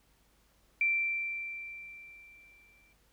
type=tone with exponential decay; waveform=sine; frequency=2349 Hz; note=D7; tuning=in tune; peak=-24 dBFS; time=0.81-2.93 s; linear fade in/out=2 ms; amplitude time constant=460 ms; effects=added 50 Hz sine -69 dBFS peak until 3.12 s + pink hiss -69 dBFS RMS until 3.12 s